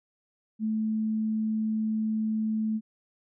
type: tone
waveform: sine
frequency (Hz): 218.2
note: A3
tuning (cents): -14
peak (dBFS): -25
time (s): 0.59-2.81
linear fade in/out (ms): 50
effects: none